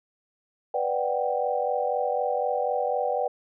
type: chord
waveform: sine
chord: G major seventh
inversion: first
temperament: equal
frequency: 493.9 / 587.3 / 740 / 784 Hz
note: B4 / D5 / F#5 / G5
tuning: 0 / 0 / 0 / 0 cents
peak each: -28 / -29 / -30 / -29 dBFS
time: 0.74-3.28 s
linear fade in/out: 5 ms
effects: none